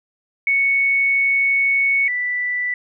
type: tone pair in turn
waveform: sine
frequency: 2217 / 1975.1 Hz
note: C#7 / B6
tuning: 0 / 0 cents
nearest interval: major second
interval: 200 cents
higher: first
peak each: -14 / -19 dBFS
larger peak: first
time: 0.47-2.08 / 2.08-2.74 s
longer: first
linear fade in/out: 2 ms
effects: none